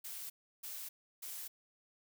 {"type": "noise bursts", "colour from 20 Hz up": "blue", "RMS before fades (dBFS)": -45, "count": 3, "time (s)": [0.04, 1.48], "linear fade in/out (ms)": 10, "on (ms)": 260, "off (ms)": 330, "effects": []}